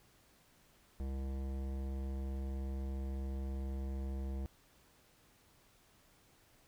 sine tone with hard clipping, 67 Hz, C2, 42 cents sharp, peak -39 dBFS, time 1-4.46 s, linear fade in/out 0 ms, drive 16 dB, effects pink hiss -67 dBFS RMS until 6.67 s

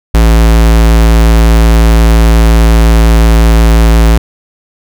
square tone, 55.9 Hz, A1, 28 cents sharp, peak -3 dBFS, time 0.14-4.18 s, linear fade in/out 5 ms, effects none

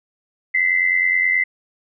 sine tone pair together, 1975.5 / 2065 Hz, B6 / C7, 0 / -23 cents, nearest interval minor second, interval 77 cents, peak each -20 / -16 dBFS, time 0.54-1.44 s, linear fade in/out 10 ms, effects none

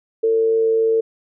sine tone with amplitude modulation, 449.5 Hz, A4, 37 cents sharp, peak -12 dBFS, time 0.23-1.01 s, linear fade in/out 10 ms, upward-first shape sine, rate 107 Hz, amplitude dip 35%, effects none

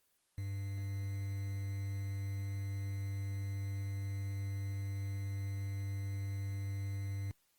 triangle tone with quantisation, 98.9 Hz, G2, 16 cents sharp, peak -34 dBFS, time 0.38-7.31 s, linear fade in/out 0 ms, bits 9, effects white hiss -75 dBFS RMS until 7.58 s + Opus 24 kbps

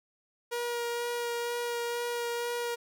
sawtooth tone with vibrato, 476 Hz, A#4, 36 cents sharp, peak -27 dBFS, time 0.51-2.76 s, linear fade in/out 20 ms, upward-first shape sine, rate 2.1 Hz, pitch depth 12 cents each way, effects none

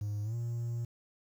triangle tone with pitch glide, 103.83 to 117.9 Hz, G#2 to A#2, 0 to +20 cents, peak -30 dBFS, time 0.01-0.85 s, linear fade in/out 5 ms, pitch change +220 cents, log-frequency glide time 0.23-0.35 s, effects tanh soft clip ceiling -26 dBFS + 10-bit

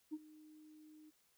sine tone with ADSR envelope, 307.8 Hz, D#4, 19 cents flat, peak -37 dBFS, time 0.11-1.11 s, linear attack 26 ms, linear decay 41 ms, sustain -20 dB, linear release 22 ms, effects tanh soft clip ceiling -37 dBFS + white hiss -75 dBFS RMS until 1.37 s

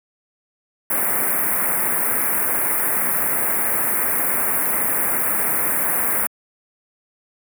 white band-stop noise, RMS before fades -20 dBFS, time 0.9-6.27 s, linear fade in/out 5 ms, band 2200 to 9400 Hz, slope 48 dB/octave, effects high-pass 150 Hz 12 dB/octave

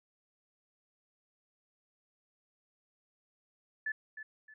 sine tone with echo, 1737 Hz, A6, 23 cents flat, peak -32 dBFS, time 3.86-3.92 s, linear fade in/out 5 ms, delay 310 ms, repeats 2, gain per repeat -10 dB, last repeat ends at 4.54 s, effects none

